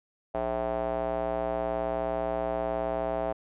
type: tone with band-pass filter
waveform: square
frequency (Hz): 59.5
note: A#1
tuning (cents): +36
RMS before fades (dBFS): -30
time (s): 0.34-3.33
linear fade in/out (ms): 10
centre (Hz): 660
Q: 3.7
effects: resampled to 8000 Hz